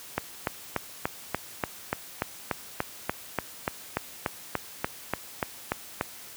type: click train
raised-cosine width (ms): 0.5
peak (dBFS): -10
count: 21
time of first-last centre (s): 0.18-6.011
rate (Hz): 3.43
effects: white hiss -45 dBFS RMS until 6.36 s + high-pass 60 Hz 12 dB/octave